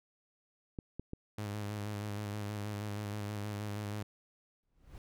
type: clicks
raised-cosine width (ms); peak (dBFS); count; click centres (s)
3; -27; 3; 0.788 / 0.996 / 1.134
type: tone with vibrato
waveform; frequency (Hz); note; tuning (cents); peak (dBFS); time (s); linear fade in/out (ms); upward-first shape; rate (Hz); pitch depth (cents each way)
sawtooth; 103.83; G#2; 0; -33; 1.38-4.03; 5; square; 6.3; 28
type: noise with exponential growth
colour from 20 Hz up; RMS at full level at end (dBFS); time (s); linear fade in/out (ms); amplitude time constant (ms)
brown; -45; 4.63-4.98; 1; 74
effects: none